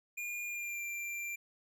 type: tone with pitch glide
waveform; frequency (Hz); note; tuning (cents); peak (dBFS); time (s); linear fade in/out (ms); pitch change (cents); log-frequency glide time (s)
square; 2421 to 2368; D#7 to D7; -48 to +14; -38; 0.17-1.36; 10; -38; 0.44-0.83
effects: none